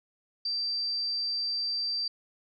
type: tone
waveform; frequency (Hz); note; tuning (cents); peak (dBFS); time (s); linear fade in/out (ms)
sine; 4685; D8; -5; -28; 0.45-2.08; 5
effects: none